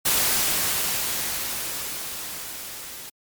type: noise with level ramp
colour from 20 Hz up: white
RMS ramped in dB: -20 to -38 dBFS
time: 0.05-3.1 s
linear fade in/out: 10 ms
effects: MP3 96 kbps